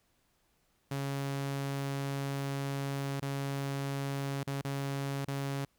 sawtooth tone with dropouts, 138.59 Hz, C#3, in tune, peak -29 dBFS, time 0.91-5.65 s, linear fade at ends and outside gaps 5 ms, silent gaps 3.2-3.222 / 4.434-4.472 / 4.615-4.647 / 5.25-5.279 s, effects pink hiss -73 dBFS RMS until 5.78 s

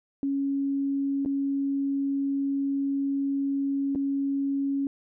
sine tone with dropouts, 276.9 Hz, C#4, 2 cents flat, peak -24 dBFS, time 0.23-4.87 s, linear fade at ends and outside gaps 1 ms, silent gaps 1.25-1.259 / 3.95-3.957 s, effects none

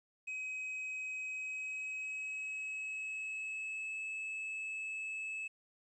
triangle tone with pitch glide, 2533 to 2600 Hz, D#7 to E7, +30 to -24 cents, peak -37 dBFS, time 0.27-5.48 s, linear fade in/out 10 ms, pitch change +46 cents, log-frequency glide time 1.28-4 s, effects resampled to 24000 Hz + 12-bit

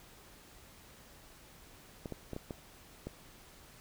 clicks, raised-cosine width 2 ms, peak -26 dBFS, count 6, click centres 2.058 / 2.123 / 2.333 / 2.364 / 2.508 / 3.07 s, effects pink hiss -57 dBFS RMS until 3.8 s

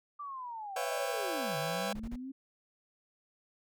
sine linear two-way sweep, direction down then up, 1184 to 144.2 to 273.2 Hz, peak -39 dBFS, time 0.19-2.32 s, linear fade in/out 10 ms, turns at 1.57 s
sawtooth chord, C# half-diminished seventh, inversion third, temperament just, 498.9 / 554.4 / 665.2 / 798.3 Hz, B4 / C#5 / E5 / G5, +17 / 0 / +16 / +31 cents, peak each -35 dBFS, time 0.76-1.93 s, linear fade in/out 5 ms
brown noise bursts, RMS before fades -41 dBFS, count 3, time 1.95-2.16 s, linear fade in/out 5 ms, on 48 ms, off 33 ms
effects none

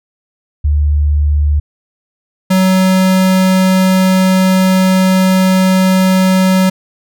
sine / square tone pair in turn, 73.7 / 187.44 Hz, D2 / F#3, +7 / +23 cents, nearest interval octave + major third, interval 1616 cents, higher second, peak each -8 dBFS, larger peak neither, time 0.64-1.6 / 2.5-6.7 s, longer second, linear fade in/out 10 ms, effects none

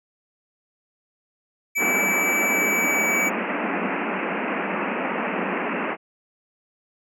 square tone with pitch glide, 2304 to 2287 Hz, D7 to D7, -34 to -47 cents, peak -21 dBFS, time 1.75-3.3 s, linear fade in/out 20 ms, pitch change -13 cents, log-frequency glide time 2.49-3.01 s
pink band-pass noise, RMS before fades -26 dBFS, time 1.77-5.97 s, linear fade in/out 50 ms, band 180 to 2700 Hz, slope 96 dB/octave
effects none

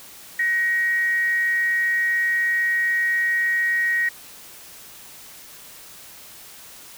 sine tone with frequency modulation, 1887 Hz, A#6, 21 cents sharp, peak -18 dBFS, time 0.39-4.09 s, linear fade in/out 5 ms, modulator 371 Hz, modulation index 0.24, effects white hiss -43 dBFS RMS until 6.97 s

